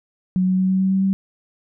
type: tone with pitch steps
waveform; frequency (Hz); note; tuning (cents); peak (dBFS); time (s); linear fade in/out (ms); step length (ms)
sine; 184.6 / 185.99 / 187.39 / 188.81 / 190.23 / 191.66 / 193.11; F#3 / F#3 / F#3 / F#3 / F#3 / G3 / G3; -4 / +9 / +22 / +35 / +48 / -39 / -26; -15; 0.36-1.13; 0; 110
effects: none